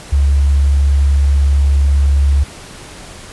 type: tone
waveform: sine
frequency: 70.1 Hz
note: C#2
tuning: 20 cents sharp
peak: -8 dBFS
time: 0.12-2.44 s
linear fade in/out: 10 ms
effects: pink hiss -34 dBFS RMS until 3.32 s + resampled to 24000 Hz